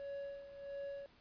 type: tone with tremolo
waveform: triangle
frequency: 560 Hz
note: C#5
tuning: 18 cents sharp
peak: -39 dBFS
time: 0-1.06 s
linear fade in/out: 0 ms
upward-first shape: sine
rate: 1.5 Hz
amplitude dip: 70%
effects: pink hiss -66 dBFS RMS until 1.2 s + resampled to 11025 Hz